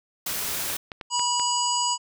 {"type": "noise", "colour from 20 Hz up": "white", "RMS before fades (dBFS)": -29, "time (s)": [0.26, 0.77], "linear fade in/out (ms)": 5}
{"type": "clicks", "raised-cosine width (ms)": 0.3, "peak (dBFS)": -19, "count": 5, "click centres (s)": [0.7, 0.918, 1.012, 1.195, 1.397]}
{"type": "harmonic tone", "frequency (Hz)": 974, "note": "B5", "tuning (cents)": -24, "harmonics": [1, 3, 5, 7, 8], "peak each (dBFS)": [-25, -30, -29, -29, -31], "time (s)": [1.1, 1.98], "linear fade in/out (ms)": 50}
{"effects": []}